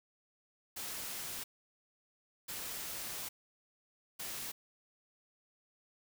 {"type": "noise bursts at uneven times", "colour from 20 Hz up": "white", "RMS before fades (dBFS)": -42, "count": 3, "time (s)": [[0.76, 1.44], [2.48, 3.29], [4.19, 4.52]], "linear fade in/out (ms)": 10, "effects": []}